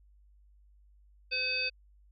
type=harmonic tone; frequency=512 Hz; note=C5; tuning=38 cents flat; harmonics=1 / 3 / 5 / 7 / 9; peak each=-43 / -43 / -31 / -43 / -34 dBFS; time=1.31-1.7 s; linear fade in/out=20 ms; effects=added 50 Hz sine -58 dBFS peak until 2.11 s